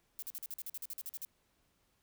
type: noise bursts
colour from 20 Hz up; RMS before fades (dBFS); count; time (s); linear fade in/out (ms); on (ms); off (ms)
violet; -42; 14; 0.19-1.25; 0; 33; 46
effects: pink hiss -75 dBFS RMS until 2.02 s